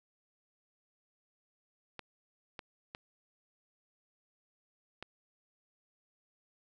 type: clicks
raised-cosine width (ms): 0.3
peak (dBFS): -26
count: 4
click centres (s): 1.993 / 2.592 / 2.949 / 5.026
effects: none